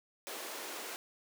pink high-pass noise, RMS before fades -43 dBFS, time 0.27-0.96 s, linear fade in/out 0 ms, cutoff 340 Hz, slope 24 dB/octave, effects none

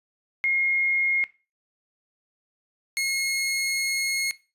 sine / sawtooth tone pair in turn, 2145 / 2162 Hz, C7 / C#7, +42 / -44 cents, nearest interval unison, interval 14 cents, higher second, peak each -20 dBFS, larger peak neither, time 0.44-1.24 / 2.97-4.31 s, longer second, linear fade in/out 0 ms, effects noise-tail reverb RT60 0.3 s tail -18 dB re dry + resampled to 32000 Hz

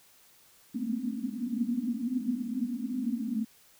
white band-pass noise, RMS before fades -32 dBFS, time 0.74-3.45 s, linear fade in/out 5 ms, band 220 to 260 Hz, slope 96 dB/octave, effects white hiss -60 dBFS RMS until 3.79 s

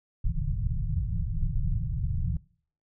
pink low-pass noise, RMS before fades -28 dBFS, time 0.24-2.37 s, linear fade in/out 5 ms, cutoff 170 Hz, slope 96 dB/octave, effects noise-tail reverb RT60 0.5 s tail -21 dB re dry

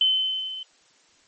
sine tone with level ramp, 3058 Hz, G7, 44 cents flat, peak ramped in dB -15 to -33 dBFS, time 0.01-0.63 s, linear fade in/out 2 ms, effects white hiss -59 dBFS RMS until 1.27 s + MP3 32 kbps

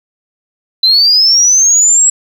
sine linear sweep, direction up, 4000 to 7760 Hz, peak -4 dBFS, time 0.83-2.1 s, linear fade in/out 5 ms, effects tanh soft clip ceiling 0 dBFS + 7-bit

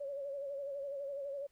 sine tone with vibrato, 559 Hz, C#5, 14 cents sharp, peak -38 dBFS, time 0-1.47 s, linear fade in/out 10 ms, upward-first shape sine, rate 12 Hz, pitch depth 56 cents each way, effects pink hiss -75 dBFS RMS until 1.51 s

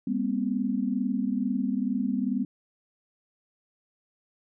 sine tone cluster, 200.7 / 238.9 / 261.1 Hz, G3 / A#3 / C4, +41 / +43 / -3 cents, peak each -29 dBFS, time 0.07-2.45 s, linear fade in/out 5 ms, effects none

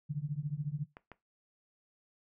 sine tone with tremolo, 146.83 Hz, D3, in tune, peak -29 dBFS, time 0.09-0.85 s, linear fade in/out 20 ms, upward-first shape triangle, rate 14 Hz, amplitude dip 95%
clicks, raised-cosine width 0.5 ms, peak -32 dBFS, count 2, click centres 0.969 / 1.117 s
effects noise-tail reverb RT60 0.2 s tail -18 dB re dry

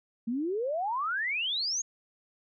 sine exponential sweep, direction up, 220.9 to 6740 Hz, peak -28 dBFS, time 0.27-1.82 s, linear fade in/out 10 ms, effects none

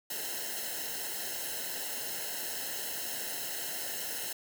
white noise with comb filter, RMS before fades -37 dBFS, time 0.1-4.33 s, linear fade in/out 5 ms, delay 0.85 ms, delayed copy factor -0.9, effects none

